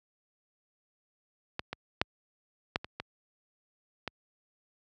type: clicks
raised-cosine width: 0.3 ms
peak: -16 / -19 / -8 / -11 / -23 / -19 / -18 dBFS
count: 7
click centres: 1.594 / 1.73 / 2.015 / 2.759 / 2.845 / 3 / 4.077 s
effects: high-pass 60 Hz 12 dB/octave